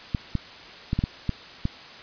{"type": "clicks", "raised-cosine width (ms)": 5, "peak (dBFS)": -11, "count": 7, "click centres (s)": [0.148, 0.353, 0.931, 0.99, 1.039, 1.293, 1.654], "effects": ["white hiss -43 dBFS RMS until 2.02 s", "resampled to 11025 Hz"]}